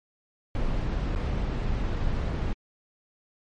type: noise with dropouts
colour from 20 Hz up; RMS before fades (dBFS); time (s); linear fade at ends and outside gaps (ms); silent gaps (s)
brown; -27; 0.55-2.53; 1; 1.151-1.159
effects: low-pass 4000 Hz 12 dB/octave + MP3 48 kbps